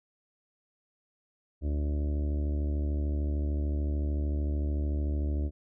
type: harmonic tone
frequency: 73.42 Hz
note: D2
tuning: in tune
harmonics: 1 / 2 / 3 / 4 / 5 / 6 / 7 / 8 / 9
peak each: -27 / -44 / -42 / -39 / -44 / -55 / -52 / -49 / -55 dBFS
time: 1.61-5.51 s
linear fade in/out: 50 ms
effects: none